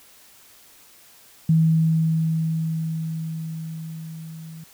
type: tone with level ramp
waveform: sine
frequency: 161.1 Hz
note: E3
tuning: 39 cents flat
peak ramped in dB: -13 to -36 dBFS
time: 1.49-4.64 s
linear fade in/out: 5 ms
effects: white hiss -51 dBFS RMS until 4.73 s